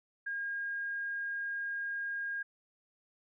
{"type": "tone", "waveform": "sine", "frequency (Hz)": 1622, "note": "G#6", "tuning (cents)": -41, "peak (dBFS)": -34, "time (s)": [0.26, 2.43], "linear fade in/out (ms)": 10, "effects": []}